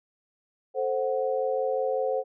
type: chord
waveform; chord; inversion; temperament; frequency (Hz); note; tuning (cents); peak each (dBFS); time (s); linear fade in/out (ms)
sine; F# diminished; first; equal with one note detuned; 440 / 525.4 / 740; A4 / C5 / F#5; 0 / +7 / 0; -30 / -26 / -32; 0.74-2.24; 50
effects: none